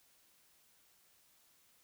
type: silence
effects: white hiss -69 dBFS RMS until 1.83 s